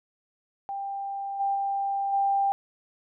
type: tone with level steps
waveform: sine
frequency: 792 Hz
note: G5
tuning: 18 cents sharp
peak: -30 / -23 / -25 / -21 dBFS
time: 0.69-2.52 s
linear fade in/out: 0 ms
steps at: 1.39 / 1.54 / 2.12 s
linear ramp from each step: 20 ms
effects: none